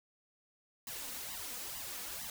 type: noise with flanger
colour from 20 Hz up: white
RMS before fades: -43 dBFS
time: 0.87-2.3 s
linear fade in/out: 2 ms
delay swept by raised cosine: 1 to 4.1 ms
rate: 2.2 Hz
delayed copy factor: +1
effects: none